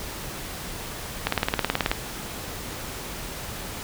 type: click train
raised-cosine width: 0.3 ms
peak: -5 dBFS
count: 13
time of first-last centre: 1.27-1.915 s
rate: 18.6 Hz
effects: pink hiss -35 dBFS RMS until 3.83 s